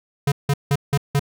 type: tone bursts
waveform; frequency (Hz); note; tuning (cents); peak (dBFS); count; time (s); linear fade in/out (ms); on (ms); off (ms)
square; 141.5; C#3; +36; -16; 5; 0.27-1.195; 5; 49; 170
effects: none